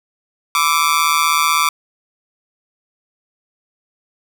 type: tone with amplitude modulation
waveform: sawtooth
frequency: 1167 Hz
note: D6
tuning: 11 cents flat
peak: -5 dBFS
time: 0.55-1.69 s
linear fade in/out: 2 ms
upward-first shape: sine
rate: 156 Hz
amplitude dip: 95%
effects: none